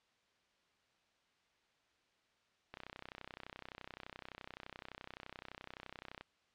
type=click train; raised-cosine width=0.3 ms; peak=-30 dBFS; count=111; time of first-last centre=2.74-6.21 s; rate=31.7 Hz; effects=white hiss -75 dBFS RMS until 6.54 s + low-pass 4000 Hz 12 dB/octave